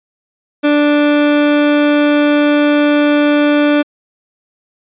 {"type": "tone", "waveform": "30% pulse", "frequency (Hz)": 293.7, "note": "D4", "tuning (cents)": 0, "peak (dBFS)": -6, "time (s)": [0.63, 3.83], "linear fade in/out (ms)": 20, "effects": ["resampled to 8000 Hz"]}